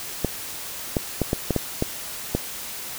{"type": "clicks", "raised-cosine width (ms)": 2, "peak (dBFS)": -7, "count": 8, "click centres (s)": [0.247, 0.968, 1.217, 1.331, 1.507, 1.563, 1.824, 2.35], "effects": ["white hiss -34 dBFS RMS until 2.98 s"]}